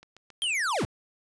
click train, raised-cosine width 0.2 ms, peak -32 dBFS, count 4, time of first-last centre 0.03-0.439 s, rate 7.33 Hz
square linear sweep, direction down, 3255 to 50.9 Hz, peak -26 dBFS, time 0.42-0.85 s, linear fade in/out 0 ms
effects resampled to 24000 Hz + 9-bit

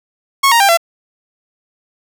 sawtooth tone with pitch steps, 1097 / 933.2 / 793.8 / 675.3 Hz, C#6 / A#5 / G5 / E5, -18 / +2 / +22 / +42 cents, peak -4 dBFS, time 0.43-0.774 s, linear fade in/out 10 ms, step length 86 ms, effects none

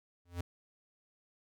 square tone with exponential growth, 87.31 Hz, F2, in tune, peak -32 dBFS, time 0.25-0.41 s, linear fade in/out 5 ms, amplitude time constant 34 ms, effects none

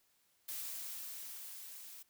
blue noise with level ramp, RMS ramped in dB -42 to -52 dBFS, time 0.48-2.03 s, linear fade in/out 10 ms, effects white hiss -74 dBFS RMS until 2.09 s

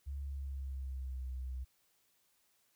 sine tone with pitch glide, 69.8 to 64.01 Hz, C#2 to C2, +13 to -37 cents, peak -38 dBFS, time 0.06-1.65 s, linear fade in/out 20 ms, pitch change -150 cents, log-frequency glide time 0.22-1.27 s, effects white hiss -74 dBFS RMS until 2.75 s

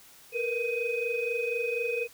sine tone cluster, 460.1 / 484.2 / 2510 Hz, A#4 / B4 / D#7, -23 / -34 / +15 cents, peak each -31 dBFS, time 0.32-2.08 s, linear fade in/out 50 ms, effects tanh soft clip ceiling -20 dBFS + white hiss -54 dBFS RMS until 2.13 s

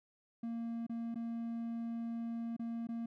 triangle tone with dropouts, 231.3 Hz, A#3, 13 cents flat, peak -35 dBFS, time 0.43-3.06 s, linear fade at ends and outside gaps 5 ms, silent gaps 0.867-0.895 / 1.145-1.156 / 2.566-2.594 / 2.871-2.888 s, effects none

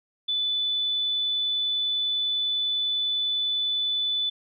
sine tone, 3490 Hz, A7, 15 cents flat, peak -23 dBFS, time 0.28-4.3 s, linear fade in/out 10 ms, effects none

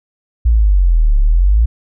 sine exponential two-way sweep, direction down then up, 59.6 to 34.65 to 59.6 Hz, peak -7 dBFS, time 0.45-1.66 s, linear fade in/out 10 ms, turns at 1.19 s, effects none

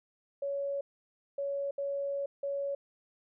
sine tone bursts at uneven times, 560 Hz, C#5, 18 cents sharp, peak -31 dBFS, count 4, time 0.42-0.81 / 1.38-1.71 / 1.78-2.26 / 2.43-2.75 s, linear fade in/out 5 ms, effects none

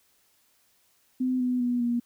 sine tone with pitch steps, 255.5 / 249.8 / 244.2 / 238.8 Hz, C4 / B3 / B3 / A#3, -41 / +20 / -19 / +42 cents, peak -23 dBFS, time 1.2-2 s, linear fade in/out 10 ms, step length 200 ms, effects white hiss -66 dBFS RMS until 2.05 s

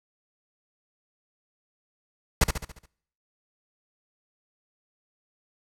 pink noise with echo, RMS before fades -18 dBFS, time 2.41-2.44 s, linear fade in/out 5 ms, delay 70 ms, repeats 6, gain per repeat -6 dB, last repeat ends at 2.86 s, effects noise-tail reverb RT60 0.7 s tail -25 dB re dry + low-pass 12000 Hz 12 dB/octave

